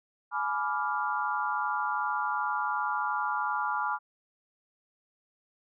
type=chord; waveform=sine; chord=G# diminished seventh; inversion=none; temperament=equal with one note detuned; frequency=845.1 / 987.8 / 1174.7 / 1396.9 Hz; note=G#5 / B5 / D6 / F6; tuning=+30 / 0 / 0 / 0 cents; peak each=-33 dBFS; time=0.31-3.99 s; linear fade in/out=50 ms; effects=none